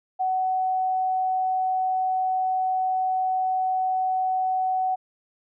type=tone; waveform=sine; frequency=749 Hz; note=F#5; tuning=21 cents sharp; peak=-21 dBFS; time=0.19-4.96 s; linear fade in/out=20 ms; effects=none